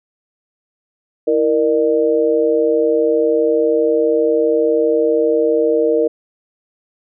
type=tone with amplitude modulation; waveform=sine; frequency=466.2 Hz; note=A#4; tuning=in tune; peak=-7 dBFS; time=1.27-6.08 s; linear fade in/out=10 ms; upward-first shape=sine; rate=140 Hz; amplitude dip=100%; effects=none